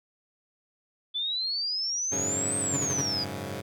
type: exponential two-way sweep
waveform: sine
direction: up then down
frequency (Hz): 3455 to 8370 to 4782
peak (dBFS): -27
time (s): 1.14-3.25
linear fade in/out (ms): 20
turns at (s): 2.57
type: chord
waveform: 10% pulse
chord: F# suspended second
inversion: none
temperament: equal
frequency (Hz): 92.5 / 103.83 / 138.59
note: F#2 / G#2 / C#3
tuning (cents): 0 / 0 / 0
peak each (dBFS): -29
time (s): 2.11-3.62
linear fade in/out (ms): 20
type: tone bursts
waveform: 20% pulse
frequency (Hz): 140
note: C#3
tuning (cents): +18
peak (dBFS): -24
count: 4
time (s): 2.73-3.019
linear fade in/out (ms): 10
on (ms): 43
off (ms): 39
effects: none